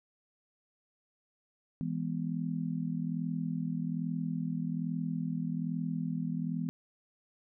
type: chord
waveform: sine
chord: E major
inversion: none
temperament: just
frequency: 164.81 / 206 / 247.2 Hz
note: E3 / G#3 / B3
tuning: 0 / -14 / +2 cents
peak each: -34 / -38 / -36 dBFS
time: 1.81-6.69 s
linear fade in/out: 0 ms
effects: none